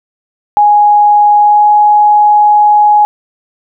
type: tone with pitch glide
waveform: sine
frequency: 830.6 to 836.4 Hz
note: G#5 to G#5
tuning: 0 to +12 cents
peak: -3 dBFS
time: 0.57-3.05 s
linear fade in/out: 0 ms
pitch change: +12 cents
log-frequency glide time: 1.37-1.67 s
effects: none